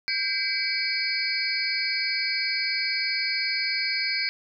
sine tone cluster, 1583 / 2039 / 2296 / 4414 / 4931 Hz, G6 / C7 / D7 / C#8 / D#8, +17 / -45 / -40 / -8 / -16 cents, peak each -34 / -34 / -28 / -29 / -31 dBFS, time 0.08-4.29 s, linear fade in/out 0 ms, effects none

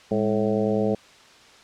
harmonic tone with a mistuned harmonic, 108.8 Hz, A2, 19 cents flat, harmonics 1 / 2 / 3 / 4 / 5 / 6 / 7, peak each -32 / -24 / -31 / -25 / -27 / -31 / -35 dBFS, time 0.11-0.95 s, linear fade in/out 5 ms, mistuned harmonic 2, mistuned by -88 cents, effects white hiss -50 dBFS RMS until 1.63 s + low-pass 5000 Hz 12 dB/octave

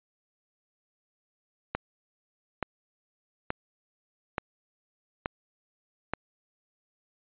click train, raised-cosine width 0.5 ms, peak -13 dBFS, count 6, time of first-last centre 1.75-6.136 s, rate 1.14 Hz, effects resampled to 8000 Hz

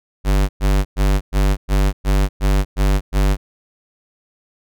square tone bursts, 49 Hz, G1, in tune, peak -13 dBFS, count 9, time 0.24-3.37 s, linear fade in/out 50 ms, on 250 ms, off 110 ms, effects none

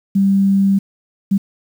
sine tone bursts at uneven times, 196 Hz, G3, in tune, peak -10 dBFS, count 2, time 0.15-0.79 / 1.31-1.38 s, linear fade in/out 10 ms, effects 7-bit

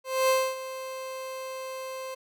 30% pulse tone with ADSR envelope, 523.3 Hz, C5, in tune, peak -17 dBFS, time 0.04-2.15 s, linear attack 250 ms, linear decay 260 ms, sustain -15 dB, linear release 12 ms, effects none

